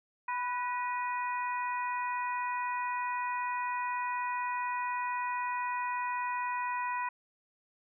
harmonic tone with a mistuned harmonic, 493.9 Hz, B4, in tune, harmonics 2 / 3 / 4 / 5, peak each -32 / -42 / -41 / -42 dBFS, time 0.28-7.09 s, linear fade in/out 5 ms, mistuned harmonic 4, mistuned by -46 cents, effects none

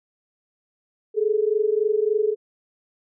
sine tone pair together, 415.3 / 438.8 Hz, G#4 / A4, 0 / -5 cents, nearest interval minor second, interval 95 cents, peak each -21 dBFS, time 1.14-2.36 s, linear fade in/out 50 ms, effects none

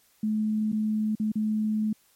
sine tone with dropouts, 215.1 Hz, A3, 39 cents flat, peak -23 dBFS, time 0.23-1.93 s, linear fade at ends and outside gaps 5 ms, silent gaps 0.719-0.727 / 1.153-1.198 / 1.319-1.355 s, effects white hiss -63 dBFS RMS until 2.15 s + MP3 64 kbps

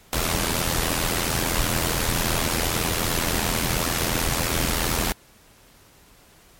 pink noise with amplitude modulation, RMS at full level -20 dBFS, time 0.13-5.12 s, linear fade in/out 0 ms, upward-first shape sine, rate 82.8 Hz, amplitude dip 75%, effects pink hiss -53 dBFS RMS until 6.59 s + MP3 64 kbps

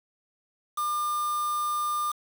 triangle tone with quantisation, 1200 Hz, D6, 37 cents sharp, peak -24 dBFS, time 0.77-2.12 s, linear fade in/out 10 ms, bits 6, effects none

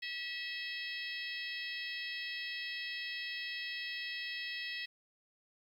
harmonic tone with a mistuned harmonic, 648 Hz, E5, 30 cents flat, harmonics 3 / 4 / 5 / 6 / 7 / 8, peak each -42 / -44 / -46 / -48 / -49 / -50 dBFS, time 0.02-4.86 s, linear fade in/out 10 ms, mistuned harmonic 7, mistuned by -45 cents, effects 11-bit

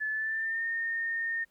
sine tone with pitch glide, 1731 to 1830.8 Hz, A6 to A#6, -29 to -32 cents, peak -29 dBFS, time 0-1.45 s, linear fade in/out 20 ms, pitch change +97 cents, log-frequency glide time 0.1-0.65 s, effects pink hiss -71 dBFS RMS until 1.5 s

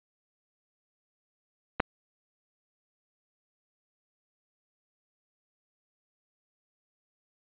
clicks, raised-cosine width 0.5 ms, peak -18 / -7 dBFS, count 2, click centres 1.798 / 1.802 s, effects resampled to 8000 Hz

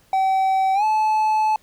triangle tone with pitch glide, 766 to 864.8 Hz, G5 to A5, -40 to -30 cents, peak -14 dBFS, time 0.13-1.56 s, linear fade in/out 2 ms, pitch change +210 cents, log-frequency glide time 0.74-0.84 s, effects pink hiss -57 dBFS RMS until 1.62 s

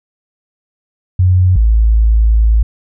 sine tone pair in turn, 91.4 / 54.9 Hz, F#2 / A1, -21 / -3 cents, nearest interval major sixth, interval 882 cents, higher first, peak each -6 dBFS, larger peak neither, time 1.19-1.56 / 1.56-2.63 s, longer second, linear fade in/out 5 ms, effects none

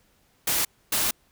white noise bursts at uneven times, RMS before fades -24 dBFS, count 2, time 0.47-0.65 / 0.92-1.11 s, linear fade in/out 5 ms, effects pink hiss -64 dBFS RMS until 1.31 s

